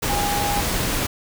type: tone in noise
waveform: sine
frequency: 817 Hz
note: G#5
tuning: 29 cents flat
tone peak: -23 dBFS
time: 0.09-0.61 s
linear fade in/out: 10 ms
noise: pink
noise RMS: -23 dBFS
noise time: 0.02-1.07 s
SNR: -3 dB
effects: none